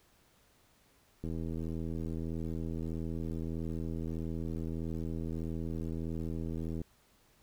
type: click train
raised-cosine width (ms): 3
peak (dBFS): -26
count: 456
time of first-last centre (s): 1.24-6.816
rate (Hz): 81.6
effects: pink hiss -67 dBFS RMS until 7.42 s